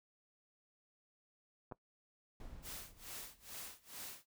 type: clicks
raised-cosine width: 1 ms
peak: -39 / -31 dBFS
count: 2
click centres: 1.714 / 1.722 s
type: noise with exponential decay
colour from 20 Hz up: brown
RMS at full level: -48 dBFS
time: 2.4-4.06 s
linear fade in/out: 2 ms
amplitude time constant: 360 ms
type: noise with tremolo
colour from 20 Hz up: white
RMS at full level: -47 dBFS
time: 2.62-4.26 s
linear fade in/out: 50 ms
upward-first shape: sine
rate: 2.3 Hz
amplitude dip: 95%
effects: noise-tail reverb RT60 0.1 s tail -20 dB re dry